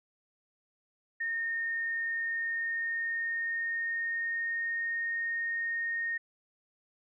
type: tone with pitch glide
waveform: sine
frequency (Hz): 1835 to 1848.8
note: A#6 to A#6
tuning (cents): -28 to -15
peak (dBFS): -30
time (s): 1.2-6.18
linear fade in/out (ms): 10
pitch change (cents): +13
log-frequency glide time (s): 2.05-5.01
effects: none